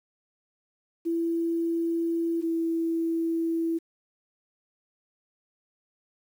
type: tone pair in turn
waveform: sine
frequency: 334 / 330.2 Hz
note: E4 / E4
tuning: +23 / +3 cents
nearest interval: unison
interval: 20 cents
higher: first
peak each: -24 dBFS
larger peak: neither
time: 1.05-2.42 / 2.42-3.79 s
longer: neither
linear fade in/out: 20 ms
effects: 9-bit